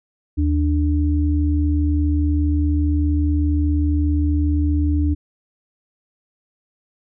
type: tone pair together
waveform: sine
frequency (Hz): 77.56 / 294.6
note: D#2 / D4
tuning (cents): -5 / +6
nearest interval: octave + major seventh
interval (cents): 2311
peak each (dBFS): -16 / -21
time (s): 0.37-5.15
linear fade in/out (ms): 20
effects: none